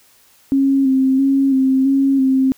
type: tone with vibrato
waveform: sine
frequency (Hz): 268.5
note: C4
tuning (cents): +45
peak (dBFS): -11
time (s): 0.52-2.52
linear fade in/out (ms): 0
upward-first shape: square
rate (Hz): 1.5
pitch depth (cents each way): 27
effects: white hiss -52 dBFS RMS until 2.57 s